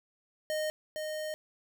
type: tone pair in turn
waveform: square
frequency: 617 / 617 Hz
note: D#5 / D#5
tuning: -15 / -15 cents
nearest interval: unison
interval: 0 cents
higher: neither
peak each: -31 / -35 dBFS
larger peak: first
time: 0.5-0.7 / 0.96-1.34 s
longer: second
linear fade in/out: 0 ms
effects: none